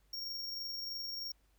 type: tone with amplitude modulation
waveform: square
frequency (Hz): 5540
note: F8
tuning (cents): -15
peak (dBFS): -38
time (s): 0.13-1.32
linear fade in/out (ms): 5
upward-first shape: sine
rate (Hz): 23.1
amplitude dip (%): 30
effects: added 50 Hz sine -68 dBFS peak until 1.58 s + pink hiss -75 dBFS RMS until 1.58 s